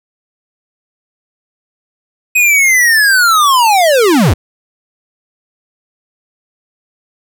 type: linear sweep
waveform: square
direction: down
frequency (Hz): 2526 to 58.27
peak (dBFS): -7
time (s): 2.35-4.34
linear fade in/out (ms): 10
effects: none